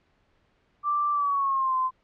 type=tone with pitch glide; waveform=sine; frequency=1174.7 to 1034.5 Hz; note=D6 to C6; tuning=0 to -20 cents; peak=-22 dBFS; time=0.83-1.91 s; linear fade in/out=50 ms; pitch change=-220 cents; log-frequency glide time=1.12-1.76 s; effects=pink hiss -67 dBFS RMS until 2.03 s + low-pass 3000 Hz 12 dB/octave